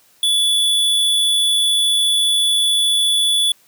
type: tone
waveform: square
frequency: 3441 Hz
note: A7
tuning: 39 cents flat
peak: -14 dBFS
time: 0.23-3.52 s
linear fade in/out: 2 ms
effects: white hiss -54 dBFS RMS until 3.67 s + high-pass 80 Hz 12 dB/octave